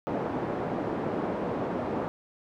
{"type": "band-pass noise", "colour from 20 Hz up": "pink", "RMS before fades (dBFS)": -31, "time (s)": [0.07, 2.08], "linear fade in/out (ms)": 0, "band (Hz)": [210, 780], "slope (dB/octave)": 12, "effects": []}